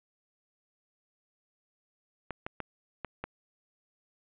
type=clicks; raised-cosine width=0.5 ms; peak=-20 dBFS; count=5; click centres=2.307 / 2.465 / 2.603 / 3.047 / 3.24 s; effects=resampled to 8000 Hz + 8-bit